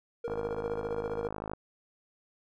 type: tone with tremolo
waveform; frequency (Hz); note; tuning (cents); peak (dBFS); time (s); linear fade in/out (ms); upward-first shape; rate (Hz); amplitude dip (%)
triangle; 469.7; A#4; +13; -28; 0.24-1.28; 5; sine; 15; 75
type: click train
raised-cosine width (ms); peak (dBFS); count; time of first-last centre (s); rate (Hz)
1; -22; 67; 0.28-1.535; 52.6
effects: none